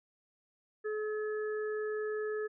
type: harmonic tone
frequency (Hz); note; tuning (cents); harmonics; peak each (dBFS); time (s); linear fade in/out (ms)
427.4; G#4; +50; 1 / 3 / 4; -33 / -47 / -44; 0.84-2.48; 20
effects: none